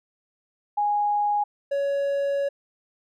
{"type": "tone pair in turn", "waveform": ["sine", "triangle"], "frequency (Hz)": [827, 560.2], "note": ["G#5", "C#5"], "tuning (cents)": [-8, 18], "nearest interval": "perfect fifth", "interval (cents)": 674, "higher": "first", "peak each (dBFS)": -20, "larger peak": "neither", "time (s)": [[0.77, 1.44], [1.71, 2.49]], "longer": "second", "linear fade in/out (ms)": 10, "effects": []}